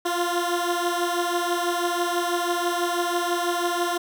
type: beating tone pair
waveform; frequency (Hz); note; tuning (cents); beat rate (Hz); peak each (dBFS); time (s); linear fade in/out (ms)
15% pulse; 346.7 / 352.8; F4 / F4; -13 / +18; 6.1; -18 / -21; 0.05-3.98; 10
effects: none